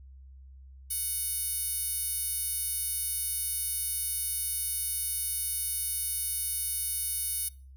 10% pulse tone with high-pass filter, 740 Hz, F#5, in tune, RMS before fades -32 dBFS, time 0.9-7.49 s, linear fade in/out 10 ms, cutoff 9400 Hz, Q 1.6, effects noise-tail reverb RT60 0.4 s tail -22 dB re dry + added 66 Hz sine -47 dBFS peak until 7.76 s

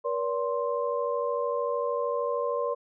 sine tone cluster, 478.8 / 572 / 1049 Hz, A#4 / D5 / C6, +46 / -46 / +4 cents, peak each -29 / -30 / -32 dBFS, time 0.04-2.75 s, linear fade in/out 20 ms, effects none

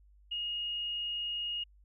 sine tone, 2865 Hz, F7, 44 cents sharp, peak -33 dBFS, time 0.31-1.64 s, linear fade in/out 10 ms, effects added 50 Hz sine -58 dBFS peak until 1.84 s

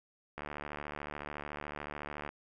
click train, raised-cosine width 0.5 ms, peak -25 dBFS, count 142, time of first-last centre 0.38-2.291 s, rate 73.8 Hz, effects none

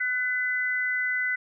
sine tone pair together, 1492 / 2010 Hz, F#6 / B6, +14 / +30 cents, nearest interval perfect fourth, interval 516 cents, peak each -28 / -26 dBFS, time 0-1.36 s, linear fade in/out 10 ms, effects none

